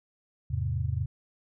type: chord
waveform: sine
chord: E augmented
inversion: none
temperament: equal with one note detuned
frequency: 82.41 / 105.4 / 130.81 Hz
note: E2 / G#2 / B#2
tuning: 0 / +26 / 0 cents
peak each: -31 dBFS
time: 0.5-1.06 s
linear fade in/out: 10 ms
effects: none